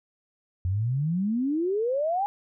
sine exponential sweep, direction up, 87.31 to 830.6 Hz, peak -23 dBFS, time 0.65-2.26 s, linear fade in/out 0 ms, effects none

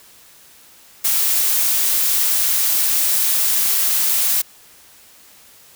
blue noise, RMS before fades -17 dBFS, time 1.04-4.42 s, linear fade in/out 10 ms, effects white hiss -47 dBFS RMS until 5.75 s

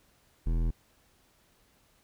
sine tone with hard clipping, 41.2 Hz, E1, in tune, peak -27 dBFS, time 0.46-0.71 s, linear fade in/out 10 ms, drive 14 dB, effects pink hiss -66 dBFS RMS until 2.03 s

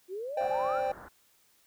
sine exponential sweep, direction up, 351.6 to 1516 Hz, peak -34 dBFS, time 0.08-0.82 s, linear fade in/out 50 ms
triangle chord, C suspended second, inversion none, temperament equal with one note detuned, 523.3 / 587.3 / 788.5 Hz, C5 / D5 / G5, 0 / 0 / +10 cents, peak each -30 / -32 / -29 dBFS, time 0.37-0.92 s, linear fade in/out 5 ms
white low-pass noise, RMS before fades -48 dBFS, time 0.4-1.09 s, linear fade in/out 10 ms, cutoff 1600 Hz, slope 48 dB/octave
effects white hiss -66 dBFS RMS until 1.66 s

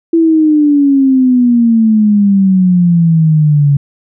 sine exponential sweep, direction down, 334.2 to 140.3 Hz, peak -5 dBFS, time 0.13-3.77 s, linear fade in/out 5 ms, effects none

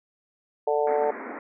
harmonic tone, 147.7 Hz, D3, 10 cents sharp, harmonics 3 / 4 / 5 / 6, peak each -24 / -26 / -28 / -30 dBFS, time 0.67-1.11 s, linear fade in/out 5 ms
pink band-pass noise, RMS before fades -37 dBFS, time 0.87-1.39 s, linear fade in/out 2 ms, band 220 to 2200 Hz, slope 96 dB/octave
effects none

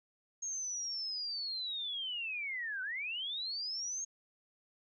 sine linear two-way sweep, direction down then up, 6550 to 1480 to 6550 Hz, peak -36 dBFS, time 0.42-4.05 s, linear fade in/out 10 ms, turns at 2.82 s, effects none

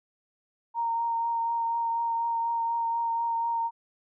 sine tone with vibrato, 926 Hz, A#5, 12 cents flat, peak -25 dBFS, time 0.74-3.71 s, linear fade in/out 50 ms, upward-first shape triangle, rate 4.1 Hz, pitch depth 16 cents each way, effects none

